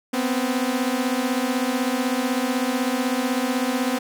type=beating tone pair; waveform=sawtooth; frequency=246 / 262 Hz; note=B3 / C4; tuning=-7 / +2 cents; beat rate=16 Hz; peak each=-20 dBFS; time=0.13-3.99 s; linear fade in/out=10 ms; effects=none